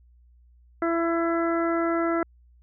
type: harmonic tone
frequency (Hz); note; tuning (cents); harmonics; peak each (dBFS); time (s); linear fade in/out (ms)
334.6; E4; +26; 1 / 2 / 3 / 4 / 5 / 6; -24 / -28 / -38 / -29 / -38 / -38; 0.82-2.23; 2
effects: added 60 Hz sine -53 dBFS peak until 2.62 s